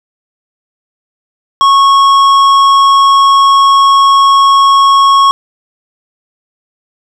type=tone with tanh clipping; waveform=sine; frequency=1100 Hz; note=C#6; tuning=14 cents flat; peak=-5 dBFS; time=1.61-5.31 s; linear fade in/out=0 ms; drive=11 dB; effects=none